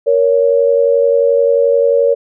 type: tone pair together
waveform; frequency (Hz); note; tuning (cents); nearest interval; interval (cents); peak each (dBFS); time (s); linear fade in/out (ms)
sine; 468.6 / 560; A#4 / C#5; +9 / +18; minor third; 309; -11; 0.06-2.15; 20
effects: none